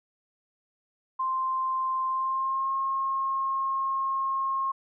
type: tone with pitch glide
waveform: sine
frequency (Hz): 1046.5 to 1075.9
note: C6 to C6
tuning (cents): 0 to +48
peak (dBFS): -25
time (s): 1.19-4.72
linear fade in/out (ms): 10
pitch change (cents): +48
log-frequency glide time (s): 2.09-2.73
effects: none